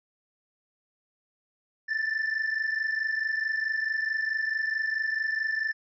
triangle tone pair together, 1760 / 1784.6 Hz, A6 / A6, 0 / +24 cents, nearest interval unison, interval 24 cents, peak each -25 / -28 dBFS, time 1.88-5.73 s, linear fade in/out 20 ms, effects tanh soft clip ceiling -21 dBFS + resampled to 16000 Hz

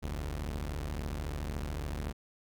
sawtooth tone pair together, 43.66 / 73.42 Hz, F1 / D2, 0 / 0 cents, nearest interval major sixth, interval 900 cents, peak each -34 / -33 dBFS, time 0.02-2.13 s, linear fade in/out 20 ms, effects none

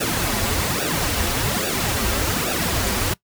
pink noise with flanger, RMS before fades -22 dBFS, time 0-3.14 s, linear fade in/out 10 ms, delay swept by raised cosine 0.94 to 6.74 ms, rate 1.2 Hz, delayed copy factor -1, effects noise-tail reverb RT60 0.1 s tail -21 dB re dry

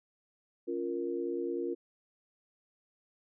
sine chord, Bb minor, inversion first, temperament just, 279.7 / 349.6 / 466.2 Hz, Db4 / F4 / Bb4, +16 / +2 / 0 cents, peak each -39 / -34 / -37 dBFS, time 0.67-1.75 s, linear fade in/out 20 ms, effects none

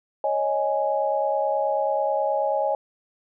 sine chord, C# suspended second, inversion none, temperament just, 554.4 / 623.7 / 831.5 Hz, C#5 / D#5 / G#5, 0 / +4 / +2 cents, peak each -25 dBFS, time 0.24-2.75 s, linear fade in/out 2 ms, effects none

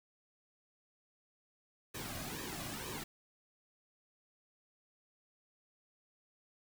pink noise with flanger, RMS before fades -43 dBFS, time 1.94-3.04 s, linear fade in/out 10 ms, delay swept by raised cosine 1.4 to 2.27 ms, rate 2.1 Hz, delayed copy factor -0.7, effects none

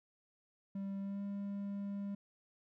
triangle tone with pitch glide, 196.4 to 200.3 Hz, G3 to G3, +4 to +38 cents, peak -36 dBFS, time 0.75-2.15 s, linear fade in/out 5 ms, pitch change +34 cents, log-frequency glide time 1-1.22 s, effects none

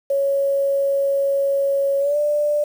sine tone with pitch glide, 554.4 to 590.8 Hz, C#5 to D5, 0 to +10 cents, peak -16 dBFS, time 0.1-2.64 s, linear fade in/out 5 ms, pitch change +110 cents, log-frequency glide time 2-2.17 s, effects 7-bit

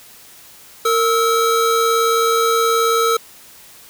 square tone pair together, 459.6 / 1300 Hz, A#4 / E6, -25 / -24 cents, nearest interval octave + tritone, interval 1801 cents, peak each -17 dBFS, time 0.85-3.17 s, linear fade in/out 5 ms, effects white hiss -43 dBFS RMS until 3.89 s

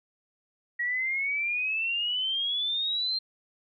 sine exponential sweep, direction up, 1905 to 4185 Hz, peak -26 dBFS, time 0.79-3.19 s, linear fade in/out 10 ms, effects none

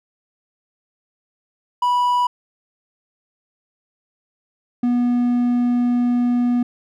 triangle tone pair in turn, 981 / 243.3 Hz, B5 / B3, -12 / -26 cents, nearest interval 2 octaves, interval 2414 cents, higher first, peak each -13 dBFS, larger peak neither, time 1.82-2.27 / 4.83-6.63 s, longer second, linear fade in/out 5 ms, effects none

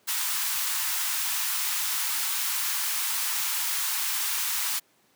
white high-pass noise, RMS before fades -28 dBFS, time 0.07-4.8 s, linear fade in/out 20 ms, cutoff 850 Hz, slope 48 dB/octave, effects pink hiss -64 dBFS RMS until 5.15 s + high-pass 200 Hz 12 dB/octave

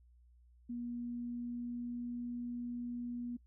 sine tone with pitch glide, 239.8 to 241.3 Hz, A#3 to B3, +49 to -40 cents, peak -38 dBFS, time 0.69-3.37 s, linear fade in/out 10 ms, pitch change +11 cents, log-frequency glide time 0.94-2.33 s, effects noise-tail reverb RT60 0.1 s tail -22 dB re dry + added 60 Hz sine -61 dBFS peak until 3.46 s

